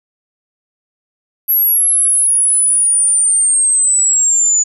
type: linear sweep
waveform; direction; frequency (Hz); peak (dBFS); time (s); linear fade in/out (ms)
sine; down; 11690 to 6900; -9; 1.48-4.64; 20
effects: none